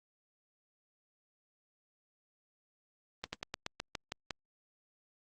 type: slowing click train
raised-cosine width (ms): 0.2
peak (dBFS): -19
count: 9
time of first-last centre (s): 3.24-4.307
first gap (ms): 90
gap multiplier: 1.11
effects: Opus 24 kbps